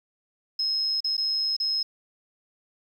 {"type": "tone with dropouts", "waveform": "sine", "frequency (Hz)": 5150, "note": "E8", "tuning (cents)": -41, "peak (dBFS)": -23, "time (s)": [0.59, 1.83], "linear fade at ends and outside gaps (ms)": 5, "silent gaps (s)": [[1.005, 1.043], [1.169, 1.178], [1.566, 1.6]], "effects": ["9-bit"]}